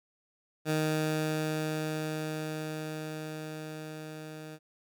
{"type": "tone with level ramp", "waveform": "15% pulse", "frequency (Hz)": 155.4, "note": "D#3", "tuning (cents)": -2, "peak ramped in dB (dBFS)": [-20, -36], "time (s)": [0.65, 4.59], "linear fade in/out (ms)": 50, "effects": []}